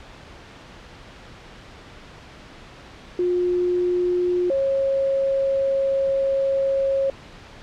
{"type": "tone pair in turn", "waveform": "sine", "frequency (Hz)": [356.9, 543.9], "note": ["F4", "C#5"], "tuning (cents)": [38, -33], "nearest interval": "perfect fifth", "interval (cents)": 729, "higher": "second", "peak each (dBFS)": -18, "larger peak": "neither", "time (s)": [[3.19, 4.5], [4.5, 7.1]], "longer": "second", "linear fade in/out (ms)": 2, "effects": ["pink hiss -43 dBFS RMS until 7.62 s", "low-pass 4000 Hz 12 dB/octave"]}